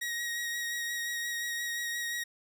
sawtooth tone with vibrato, 1889 Hz, A#6, 22 cents sharp, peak -29 dBFS, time 0.01-2.24 s, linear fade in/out 10 ms, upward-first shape sine, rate 5.7 Hz, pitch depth 17 cents each way, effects none

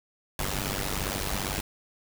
pink noise with amplitude modulation, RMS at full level -27 dBFS, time 0.39-1.61 s, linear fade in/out 2 ms, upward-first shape sine, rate 97.6 Hz, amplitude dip 85%, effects none

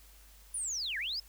sine linear two-way sweep, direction down then up, 9956 to 1581 to 5270 Hz, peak -33 dBFS, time 0.54-1.2 s, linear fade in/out 5 ms, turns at 0.98 s, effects added 50 Hz sine -56 dBFS peak until 1.28 s + white hiss -60 dBFS RMS until 1.28 s

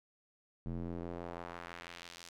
square tone with band-pass filter sweep, 43.03 Hz, F1, 25 cents flat, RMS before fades -44 dBFS, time 0.66-2.29 s, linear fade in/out 0 ms, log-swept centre 170 to 5900 Hz, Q 1, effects none

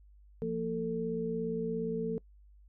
sine tone cluster, 173 / 230.2 / 445.8 Hz, F3 / A#3 / A4, -16 / -22 / +23 cents, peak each -37 / -37 / -33 dBFS, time 0.42-2.18 s, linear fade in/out 0 ms, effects noise-tail reverb RT60 0.1 s tail -24 dB re dry + added 50 Hz sine -55 dBFS peak until 2.68 s

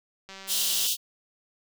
click train, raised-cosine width 0.2 ms, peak -26 dBFS, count 112, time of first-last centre 0.29-0.865 s, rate 193 Hz
pink high-pass noise, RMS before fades -26 dBFS, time 0.47-0.97 s, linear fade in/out 50 ms, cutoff 2800 Hz, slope 96 dB/octave
effects none

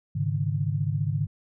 sine chord, Ab suspended fourth, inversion none, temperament equal with one note detuned, 103.83 / 138.59 / 153.51 Hz, Ab2 / Db3 / Eb3, 0 / 0 / -23 cents, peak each -28 dBFS, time 0.15-1.27 s, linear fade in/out 10 ms, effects none

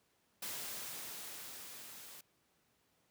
white noise with level ramp, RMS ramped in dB -42 to -53 dBFS, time 0.42-2.21 s, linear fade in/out 5 ms, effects pink hiss -75 dBFS RMS until 3.1 s + high-pass 100 Hz 12 dB/octave

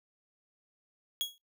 40% pulse tone with exponential decay, 3322 Hz, G#7, in tune, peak -26 dBFS, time 1.21-1.38 s, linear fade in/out 0 ms, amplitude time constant 36 ms, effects noise-tail reverb RT60 0.2 s tail -25 dB re dry

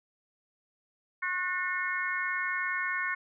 harmonic tone with a mistuned harmonic, 361 Hz, F#4, 43 cents flat, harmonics 3 / 4 / 5 / 6, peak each -36 / -34 / -33 / -35 dBFS, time 1.22-3.15 s, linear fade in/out 10 ms, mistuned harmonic 4, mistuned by +29 cents, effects none

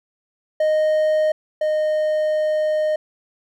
triangle tone pair in turn, 619 / 615.7 Hz, D#5 / D#5, -9 / -18 cents, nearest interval unison, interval 9 cents, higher first, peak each -13 / -15 dBFS, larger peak first, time 0.6-1.32 / 1.61-2.96 s, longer second, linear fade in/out 5 ms, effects none

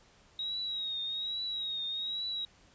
sine tone with vibrato, 3800 Hz, A#7, 33 cents sharp, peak -33 dBFS, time 0.39-2.45 s, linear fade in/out 2 ms, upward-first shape triangle, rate 1.2 Hz, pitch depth 70 cents each way, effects pink hiss -62 dBFS RMS until 2.74 s + resampled to 16000 Hz

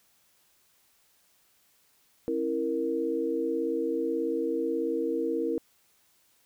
sine chord, A# diminished, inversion first, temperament equal with one note detuned, 271.3 / 329.6 / 466.2 Hz, C#4 / E4 / A#4, -37 / 0 / 0 cents, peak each -34 / -30 / -29 dBFS, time 2.28-5.58 s, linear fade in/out 0 ms, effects white hiss -66 dBFS RMS until 6.45 s

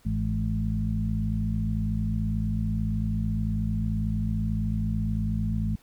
harmonic tone with a mistuned harmonic, 53.5 Hz, A1, 48 cents flat, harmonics 1 / 2 / 3 / 4, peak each -29 / -29 / -32 / -30 dBFS, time 0.05-5.76 s, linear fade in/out 10 ms, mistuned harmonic 3, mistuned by +50 cents, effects pink hiss -60 dBFS RMS until 5.82 s

